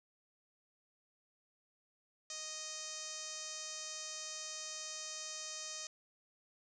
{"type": "tone with low-pass filter", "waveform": "5% pulse", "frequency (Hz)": 622.3, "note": "D#5", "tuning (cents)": 0, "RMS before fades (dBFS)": -45, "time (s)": [2.3, 5.87], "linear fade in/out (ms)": 2, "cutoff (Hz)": 6400, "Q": 4.5, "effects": []}